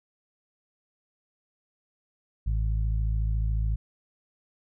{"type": "harmonic tone", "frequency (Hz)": 54, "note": "A1", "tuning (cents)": -32, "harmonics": [1, 2, 3], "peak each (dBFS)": [-24, -31, -40], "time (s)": [2.46, 3.76], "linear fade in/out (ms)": 10, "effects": []}